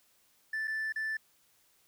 triangle tone with dropouts, 1760 Hz, A6, in tune, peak -29 dBFS, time 0.53-1.17 s, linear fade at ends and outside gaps 5 ms, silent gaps 0.674-0.678 / 0.924-0.959 s, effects tanh soft clip ceiling -26 dBFS + white hiss -68 dBFS RMS until 1.87 s

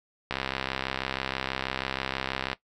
click train, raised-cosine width 0.3 ms, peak -12 dBFS, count 148, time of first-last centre 0.31-2.531 s, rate 66.2 Hz, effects noise-tail reverb RT60 0.1 s tail -17 dB re dry

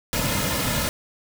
pink noise with comb filter, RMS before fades -24 dBFS, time 0.13-0.89 s, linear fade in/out 0 ms, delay 2.6 ms, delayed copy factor -0.7, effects none

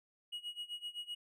triangle tone with tremolo, 2900 Hz, F#7, 35 cents flat, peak -37 dBFS, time 0.32-1.15 s, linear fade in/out 10 ms, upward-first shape sine, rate 7.8 Hz, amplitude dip 90%, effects none

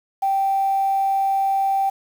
sine tone, 781 Hz, G5, 7 cents flat, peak -16 dBFS, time 0.22-1.9 s, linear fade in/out 10 ms, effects tanh soft clip ceiling -12 dBFS + 7-bit

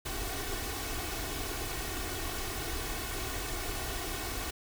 pink noise with comb filter, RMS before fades -36 dBFS, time 0.05-4.51 s, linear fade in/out 10 ms, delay 2.7 ms, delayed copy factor +0.7, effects none

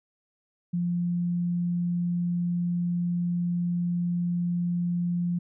sine tone, 174.5 Hz, F3, 1 cent flat, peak -24 dBFS, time 0.73-5.39 s, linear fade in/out 10 ms, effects none

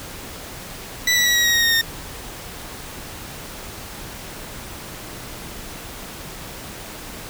20% pulse tone with pitch steps, 1973 / 1952.6 / 1932.4 / 1912.4 / 1892.6 / 1873.1 / 1853.7 / 1834.5 Hz, B6 / B6 / B6 / A#6 / A#6 / A#6 / A#6 / A#6, -2 / -20 / -38 / +44 / +26 / +8 / -10 / -28 cents, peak -10 dBFS, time 1.07-1.814 s, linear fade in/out 5 ms, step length 93 ms, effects pink hiss -35 dBFS RMS until 7.29 s

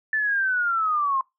sine linear sweep, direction down, 1765 to 1046.5 Hz, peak -20 dBFS, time 0.13-1.21 s, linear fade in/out 2 ms, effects noise-tail reverb RT60 0.2 s tail -23 dB re dry

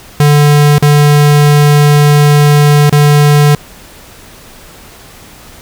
square tone with dropouts, 146.83 Hz, D3, in tune, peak -4 dBFS, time 0.2-3.55 s, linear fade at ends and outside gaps 2 ms, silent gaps 0.783-0.824 / 2.896-2.925 s, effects pink hiss -35 dBFS RMS until 5.61 s

